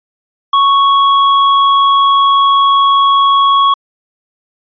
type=tone with hard clipping; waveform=sine; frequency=1108.7 Hz; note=C#6; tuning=in tune; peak=-8 dBFS; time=0.53-3.74 s; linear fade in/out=5 ms; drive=13 dB; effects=resampled to 11025 Hz